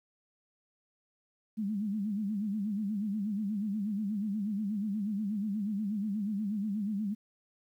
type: tone with vibrato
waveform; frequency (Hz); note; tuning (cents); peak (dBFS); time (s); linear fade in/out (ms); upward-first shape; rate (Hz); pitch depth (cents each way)
sine; 206.8; G#3; -7; -30; 1.57-7.15; 20; sine; 8.3; 110
effects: 11-bit